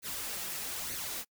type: noise with flanger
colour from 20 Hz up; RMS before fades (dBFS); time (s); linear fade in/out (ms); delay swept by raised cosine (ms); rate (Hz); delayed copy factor
white; -38; 0.02-1.25; 50; 0.47 to 6.07; 1.1; +0.6
effects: noise-tail reverb RT60 0.1 s tail -26 dB re dry